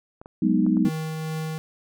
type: clicks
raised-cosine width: 1 ms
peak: -27 dBFS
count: 4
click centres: 0.215 / 0.259 / 0.665 / 0.77 s
type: chord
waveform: sine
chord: G# minor seventh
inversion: third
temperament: equal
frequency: 185 / 207.7 / 246.9 / 311.1 Hz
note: F#3 / G#3 / B3 / D#4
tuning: 0 / 0 / 0 / 0 cents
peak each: -23 dBFS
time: 0.42-0.89 s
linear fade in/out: 5 ms
type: tone with tremolo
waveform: square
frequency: 158 Hz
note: D#3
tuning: 27 cents sharp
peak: -27 dBFS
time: 0.85-1.58 s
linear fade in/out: 0 ms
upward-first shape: triangle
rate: 2.4 Hz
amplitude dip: 25%
effects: none